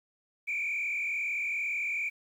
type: tone with frequency modulation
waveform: sine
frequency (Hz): 2349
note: D7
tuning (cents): 0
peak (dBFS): -28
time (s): 0.47-2.1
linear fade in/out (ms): 20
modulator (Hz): 42.3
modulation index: 2.2
effects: tanh soft clip ceiling -26 dBFS + 10-bit